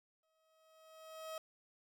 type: tone with exponential growth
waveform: 30% pulse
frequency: 637 Hz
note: D#5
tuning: 41 cents sharp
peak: -39 dBFS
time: 0.23-1.38 s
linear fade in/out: 2 ms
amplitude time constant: 250 ms
effects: none